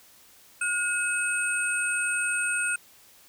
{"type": "tone cluster", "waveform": "sine", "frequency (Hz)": [1441, 2564, 8560], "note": ["F#6", "E7", "C9"], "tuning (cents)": [-46, -49, 38], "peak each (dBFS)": [-27, -30, -30], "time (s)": [0.61, 2.76], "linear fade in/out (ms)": 5, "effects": ["white hiss -55 dBFS RMS until 3.28 s"]}